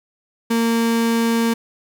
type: tone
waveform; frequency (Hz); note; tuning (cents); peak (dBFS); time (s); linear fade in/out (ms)
35% pulse; 230; A#3; -23; -14; 0.5-1.54; 10
effects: none